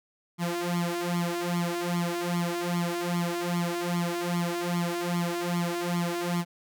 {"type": "tone with flanger", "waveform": "sawtooth", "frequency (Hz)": 173.5, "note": "F3", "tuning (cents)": -11, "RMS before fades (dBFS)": -29, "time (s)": [0.38, 6.45], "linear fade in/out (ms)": 50, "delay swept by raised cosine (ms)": [0.91, 2.91], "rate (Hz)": 2.5, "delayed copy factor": 0.95, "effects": []}